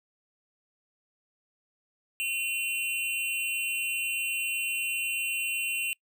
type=tone with amplitude modulation; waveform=square; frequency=2743 Hz; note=F7; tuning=32 cents flat; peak=-25 dBFS; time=2.2-5.93 s; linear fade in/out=0 ms; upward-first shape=sine; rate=272 Hz; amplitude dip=80%; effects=noise-tail reverb RT60 0.1 s tail -26 dB re dry